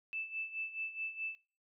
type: tone with tremolo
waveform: sine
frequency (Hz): 2637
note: E7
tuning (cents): 0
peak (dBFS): -35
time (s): 0.13-1.35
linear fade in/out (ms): 0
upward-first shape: sine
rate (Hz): 4.7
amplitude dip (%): 80
effects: noise-tail reverb RT60 0.4 s tail -23 dB re dry